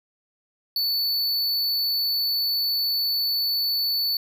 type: tone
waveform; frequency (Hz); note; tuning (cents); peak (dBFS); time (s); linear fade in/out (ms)
square; 4473; C#8; +15; -22; 0.76-4.17; 2
effects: none